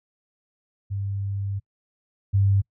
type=tone pair in turn; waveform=sine; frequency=99.2 / 98.78 Hz; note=G2 / G2; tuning=+21 / +14 cents; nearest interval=unison; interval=7 cents; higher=first; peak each=-25 / -16 dBFS; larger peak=second; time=0.9-1.6 / 2.33-2.62 s; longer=first; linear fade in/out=20 ms; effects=noise-tail reverb RT60 0.1 s tail -26 dB re dry

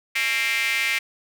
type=tone with high-pass filter; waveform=square; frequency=123.47 Hz; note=B2; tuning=in tune; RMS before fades=-23 dBFS; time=0.15-0.99 s; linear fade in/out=10 ms; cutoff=2200 Hz; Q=5.6; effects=none

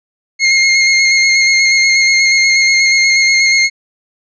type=tone with vibrato; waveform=sawtooth; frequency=2140 Hz; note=C7; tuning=38 cents sharp; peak=-4 dBFS; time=0.39-3.7 s; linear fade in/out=50 ms; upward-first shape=square; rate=8.3 Hz; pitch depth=18 cents each way; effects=resampled to 16000 Hz

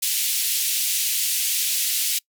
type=band-pass noise; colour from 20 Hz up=white; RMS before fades=-23 dBFS; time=0.02-2.19 s; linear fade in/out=10 ms; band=2500 to 16000 Hz; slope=24 dB/octave; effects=noise-tail reverb RT60 0.1 s tail -24 dB re dry

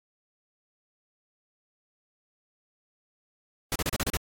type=noise bursts; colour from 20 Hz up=pink; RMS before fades=-28 dBFS; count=7; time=3.72-4.17 s; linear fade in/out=2 ms; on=36 ms; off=33 ms; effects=AAC 48 kbps

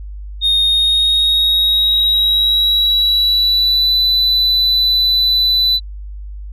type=tone with pitch glide; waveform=sine; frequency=3700 to 3989 Hz; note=A#7 to B7; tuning=-14 to +17 cents; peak=-8 dBFS; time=0.41-5.8 s; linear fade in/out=50 ms; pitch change=+131 cents; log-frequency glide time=0.64-3.95 s; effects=tanh soft clip ceiling -9 dBFS + added 50 Hz sine -26 dBFS peak until 6.52 s

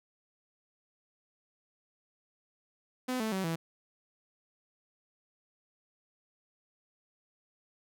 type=tone with pitch steps; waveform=sawtooth; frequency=253.9 / 219.8 / 190.21 / 164.63 Hz; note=B3 / A3 / F#3 / E3; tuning=+48 / -2 / +48 / -2 cents; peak=-27 dBFS; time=3.08-3.56 s; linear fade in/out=10 ms; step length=120 ms; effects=none

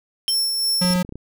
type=tone with exponential decay; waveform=triangle; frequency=3136 Hz; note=G7; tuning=in tune; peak=-16 dBFS; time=0.28-0.36 s; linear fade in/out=0 ms; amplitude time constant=17 ms
type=tone with tremolo; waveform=sawtooth; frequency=5400 Hz; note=E8; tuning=41 cents sharp; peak=-15 dBFS; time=0.28-0.94 s; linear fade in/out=5 ms; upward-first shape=sine; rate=2.9 Hz; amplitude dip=35%
type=tone; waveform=square; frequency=180.5 Hz; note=F#3; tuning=43 cents flat; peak=-18 dBFS; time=0.81-1.03 s; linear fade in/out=10 ms
type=clicks; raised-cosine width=3 ms; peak=-21 dBFS; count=7; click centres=0.848 / 0.906 / 0.957 / 1.049 / 1.092 / 1.124 / 1.156 s
effects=none

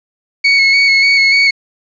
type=tone with vibrato; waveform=35% pulse; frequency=2209 Hz; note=C#7; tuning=7 cents flat; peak=-5 dBFS; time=0.44-1.51 s; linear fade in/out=10 ms; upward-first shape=square; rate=3.4 Hz; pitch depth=19 cents each way; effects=resampled to 16000 Hz + 7-bit

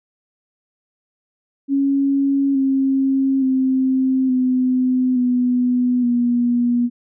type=tone with pitch steps; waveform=sine; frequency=276.4 / 269 / 261.8 / 254.8 / 248 / 241.3 Hz; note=C#4 / C4 / C4 / C4 / B3 / B3; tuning=-5 / +48 / +1 / -46 / +7 / -40 cents; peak=-14 dBFS; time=1.68-6.9 s; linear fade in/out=50 ms; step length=870 ms; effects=none

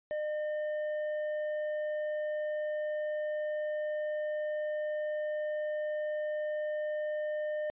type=tone with hard clipping; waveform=triangle; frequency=606 Hz; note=D#5; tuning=46 cents flat; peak=-33 dBFS; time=0.11-7.7 s; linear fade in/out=0 ms; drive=9 dB; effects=resampled to 8000 Hz

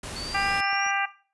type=noise; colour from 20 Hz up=pink; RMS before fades=-36 dBFS; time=0.03-0.61 s; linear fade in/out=5 ms
type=linear sweep; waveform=sine; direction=up; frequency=4435 to 5770 Hz; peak=-34 dBFS; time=0.16-0.91 s; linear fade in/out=2 ms
type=harmonic tone; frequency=396.3 Hz; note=G4; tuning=19 cents sharp; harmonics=2 / 3 / 4 / 5 / 6 / 7; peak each=-27 / -29 / -30 / -31 / -32 / -32 dBFS; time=0.34-1.06 s; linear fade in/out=10 ms
type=click train; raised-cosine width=0.5 ms; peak=-26 dBFS; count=4; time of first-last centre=0.46-0.864 s; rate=7.42 Hz
effects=noise-tail reverb RT60 0.4 s tail -17 dB re dry + resampled to 24000 Hz

